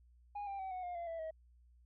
sine tone with pitch steps, 820 / 791.2 / 763.3 / 736.5 / 710.6 / 685.6 / 661.4 / 638.2 Hz, G#5 / G5 / G5 / F#5 / F5 / F5 / E5 / D#5, -22 / +16 / -46 / -8 / +30 / -32 / +6 / +44 cents, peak -37 dBFS, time 0.35-1.31 s, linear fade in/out 10 ms, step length 120 ms, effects tanh soft clip ceiling -39 dBFS + added 60 Hz sine -62 dBFS peak until 1.85 s

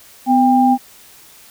sine tone pair together, 252 / 797.3 Hz, B3 / G5, +35 / +29 cents, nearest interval octave + minor sixth, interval 1994 cents, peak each -12 dBFS, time 0.26-0.78 s, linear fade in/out 50 ms, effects white hiss -44 dBFS RMS until 1.5 s

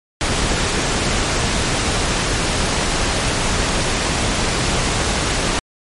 pink noise, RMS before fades -18 dBFS, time 0.21-5.59 s, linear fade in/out 0 ms, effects low-pass 9000 Hz 12 dB/octave + MP3 48 kbps

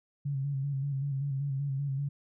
sine tone with vibrato, 138.59 Hz, C#3, in tune, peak -29 dBFS, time 0.25-2.09 s, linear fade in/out 10 ms, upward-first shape square, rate 5.2 Hz, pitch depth 44 cents each way, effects none

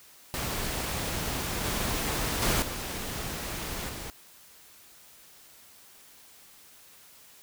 pink noise with level steps, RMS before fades -32 / -30 / -26 / -35 / -39 dBFS, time 0.34-4.1 s, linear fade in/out 0 ms, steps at 1.64 / 2.42 / 2.62 / 3.89 s, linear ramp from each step 2 ms, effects white hiss -54 dBFS RMS until 7.42 s

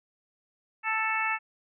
harmonic tone, 440.8 Hz, A4, 3 cents sharp, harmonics 2 / 3 / 4 / 5 / 6, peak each -32 / -32 / -32 / -32 / -32 dBFS, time 0.83-1.39 s, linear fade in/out 50 ms, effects none

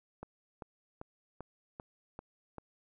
click train, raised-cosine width 1 ms, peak -29 dBFS, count 7, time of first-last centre 0.23-2.583 s, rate 2.55 Hz, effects none

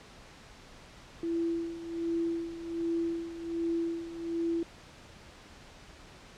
sine tone with tremolo, 334.7 Hz, E4, 26 cents sharp, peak -27 dBFS, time 1.23-4.63 s, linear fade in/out 2 ms, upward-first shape sine, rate 1.3 Hz, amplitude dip 75%, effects pink hiss -52 dBFS RMS until 6.37 s + low-pass 6000 Hz 12 dB/octave

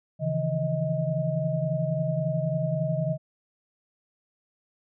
sine tone cluster, 136.7 / 160.3 / 171.3 / 630 Hz, C#3 / E3 / F3 / D#5, -24 / -48 / -33 / +21 cents, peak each -29 / -28 / -35 / -29 dBFS, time 0.19-3.18 s, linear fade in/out 50 ms, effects none

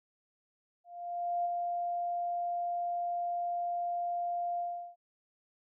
sine tone with ADSR envelope, 698.5 Hz, F5, in tune, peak -28 dBFS, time 0.84-4.96 s, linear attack 610 ms, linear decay 22 ms, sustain -3 dB, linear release 370 ms, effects none

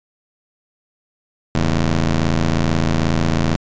20% pulse ring-modulated tone, 82.41 Hz, E2, in tune, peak -7 dBFS, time 1.55-3.56 s, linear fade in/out 0 ms, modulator 69.3 Hz, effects resampled to 16000 Hz

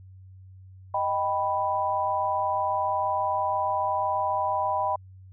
sine chord, Eb augmented, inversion none, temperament equal, 622.3 / 784 / 987.8 Hz, Eb5 / G5 / B5, 0 / 0 / 0 cents, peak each -30 / -28 / -26 dBFS, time 0.94-4.96 s, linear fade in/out 5 ms, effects added 94 Hz sine -45 dBFS peak until 5.32 s

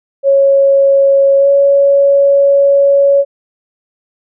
sine tone with pitch glide, 551 to 559 Hz, C#5 to C#5, -11 to +14 cents, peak -5 dBFS, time 0.23-3.25 s, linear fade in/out 50 ms, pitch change +25 cents, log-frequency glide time 1.38-1.48 s, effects none

